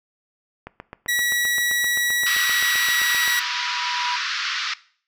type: click train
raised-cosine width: 0.5 ms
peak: -19 dBFS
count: 21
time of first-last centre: 0.67-3.278 s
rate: 7.67 Hz
type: tone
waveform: sawtooth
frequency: 1932 Hz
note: B6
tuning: 39 cents flat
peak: -16 dBFS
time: 1.08-3.4 s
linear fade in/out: 10 ms
type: tone with exponential growth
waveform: triangle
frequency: 977 Hz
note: B5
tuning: 19 cents flat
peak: -23 dBFS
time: 1.58-4.16 s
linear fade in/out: 5 ms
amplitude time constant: 560 ms
type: band-pass noise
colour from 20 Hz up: pink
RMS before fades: -26 dBFS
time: 2.26-4.74 s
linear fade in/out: 5 ms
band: 1200 to 5500 Hz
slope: 48 dB/octave
effects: noise-tail reverb RT60 0.5 s tail -19 dB re dry